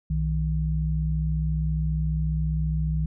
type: tone pair together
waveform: sine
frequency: 62.2 / 156.84 Hz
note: B1 / D#3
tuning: +13 / +14 cents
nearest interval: octave + major third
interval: 1601 cents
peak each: -25 / -25 dBFS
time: 0.1-3.06 s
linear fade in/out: 5 ms
effects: none